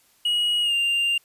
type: tone with pitch glide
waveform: triangle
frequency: 2900 to 2790 Hz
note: F#7 to F7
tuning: -35 to -2 cents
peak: -18 dBFS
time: 0.25-1.18 s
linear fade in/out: 5 ms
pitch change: -67 cents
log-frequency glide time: 0.62-0.74 s
effects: white hiss -60 dBFS RMS until 1.24 s + resampled to 32000 Hz